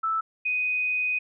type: tone pair in turn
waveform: sine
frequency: 1317 / 2496 Hz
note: E6 / D#7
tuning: -2 / +5 cents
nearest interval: major seventh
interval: 1107 cents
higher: second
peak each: -23 dBFS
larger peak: neither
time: 0.03-0.21 / 0.45-1.19 s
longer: second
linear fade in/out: 10 ms
effects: none